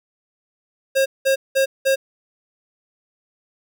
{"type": "tone bursts", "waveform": "square", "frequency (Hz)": 538, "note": "C5", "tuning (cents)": 48, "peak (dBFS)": -15, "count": 4, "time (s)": [0.95, 1.96], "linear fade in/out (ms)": 20, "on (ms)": 110, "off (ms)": 190, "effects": []}